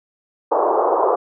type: band-pass noise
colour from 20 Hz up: pink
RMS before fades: -17 dBFS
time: 0.51-1.16 s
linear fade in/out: 10 ms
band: 370 to 1100 Hz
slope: 48 dB/octave
effects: none